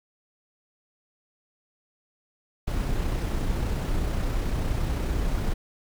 brown noise with amplitude modulation, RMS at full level -25 dBFS, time 2.67-5.54 s, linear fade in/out 10 ms, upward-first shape sine, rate 31.4 Hz, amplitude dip 25%, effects none

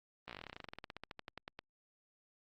slowing click train, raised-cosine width 0.3 ms, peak -29 dBFS, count 28, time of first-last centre 0.28-1.59 s, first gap 15 ms, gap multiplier 1.08, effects Opus 32 kbps

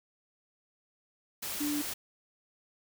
sine tone in noise, 293.7 Hz, D4, in tune, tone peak -30 dBFS, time 1.6-1.82 s, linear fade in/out 10 ms, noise white, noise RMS -37 dBFS, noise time 1.42-1.94 s, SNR +4 dB, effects none

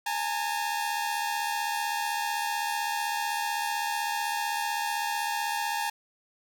sawtooth tone pair together, 830.6 / 906.4 Hz, G#5 / A#5, 0 / -49 cents, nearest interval major second, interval 151 cents, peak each -27 / -27 dBFS, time 0.06-5.9 s, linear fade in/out 5 ms, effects none

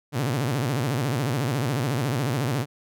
sawtooth tone with vibrato, 130.81 Hz, C3, in tune, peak -19 dBFS, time 0.12-2.66 s, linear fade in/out 50 ms, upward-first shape sine, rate 14 Hz, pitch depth 240 cents each way, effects none

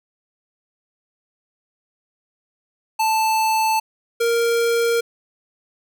square tone pair in turn, 880 / 466.2 Hz, A5 / A#4, 0 / 0 cents, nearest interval major seventh, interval 1100 cents, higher first, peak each -17 dBFS, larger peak neither, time 2.99-3.8 / 4.2-5.01 s, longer neither, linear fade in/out 10 ms, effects none

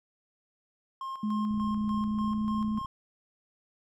triangle tone with tremolo, 1065 Hz, C6, 30 cents sharp, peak -32 dBFS, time 1.01-2.86 s, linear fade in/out 2 ms, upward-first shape square, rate 3.4 Hz, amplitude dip 60%
sine tone with pitch glide, 211.7 to 215 Hz, G#3 to A3, +33 to -40 cents, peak -27 dBFS, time 1.23-2.79 s, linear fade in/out 5 ms, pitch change +27 cents, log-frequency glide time 1.98-2.52 s
click train, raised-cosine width 5 ms, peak -32 dBFS, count 41, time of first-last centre 1.51-2.848 s, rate 29.9 Hz
effects none

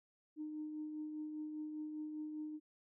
sine tone with tremolo, 305.8 Hz, D#4, 30 cents flat, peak -39 dBFS, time 0.36-2.6 s, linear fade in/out 50 ms, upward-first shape triangle, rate 5 Hz, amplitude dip 40%, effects tanh soft clip ceiling -35 dBFS

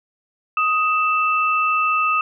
sine tone pair together, 1252 / 2653 Hz, D#6 / E7, +10 / +10 cents, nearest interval octave + minor second, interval 1300 cents, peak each -17 / -21 dBFS, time 0.57-2.21 s, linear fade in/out 2 ms, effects none

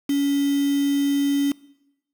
sine tone with quantisation, 281.9 Hz, C#4, 29 cents sharp, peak -18 dBFS, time 0.09-1.52 s, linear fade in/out 5 ms, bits 5, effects noise-tail reverb RT60 0.9 s tail -22 dB re dry

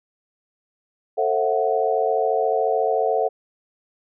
sine chord, F# half-diminished seventh, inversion first, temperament just, 444 / 532.8 / 666 / 740 Hz, A4 / C5 / E5 / F#5, +16 / +31 / +18 / 0 cents, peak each -22 / -25 / -24 / -23 dBFS, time 1.17-3.29 s, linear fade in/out 20 ms, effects none

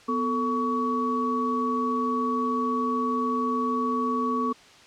sine tone cluster, 248.7 / 443.3 / 1125 Hz, B3 / A4 / C#6, +12 / +13 / +25 cents, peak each -27 / -31 / -26 dBFS, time 0.08-4.53 s, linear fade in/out 10 ms, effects white hiss -51 dBFS RMS until 4.86 s + low-pass 5000 Hz 12 dB/octave

